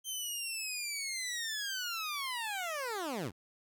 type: linear sweep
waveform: 15% pulse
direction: down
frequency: 3136 to 73.9 Hz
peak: -29 dBFS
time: 0.04-3.32 s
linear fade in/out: 50 ms
effects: none